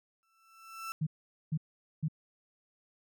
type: tone with exponential growth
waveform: 35% pulse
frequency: 1332 Hz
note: E6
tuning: 18 cents sharp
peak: -34 dBFS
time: 0.23-0.92 s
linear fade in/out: 0 ms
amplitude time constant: 150 ms
type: tone bursts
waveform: sine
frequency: 155.56 Hz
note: D#3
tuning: in tune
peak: -28 dBFS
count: 3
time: 1.01-2.084 s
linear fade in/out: 10 ms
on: 58 ms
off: 450 ms
effects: none